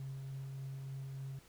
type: tone with tremolo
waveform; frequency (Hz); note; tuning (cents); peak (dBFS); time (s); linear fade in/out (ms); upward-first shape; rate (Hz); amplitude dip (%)
triangle; 135; C#3; -45; -37; 0-1.39; 2; triangle; 3.4; 30
effects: tanh soft clip ceiling -37 dBFS + pink hiss -63 dBFS RMS until 1.48 s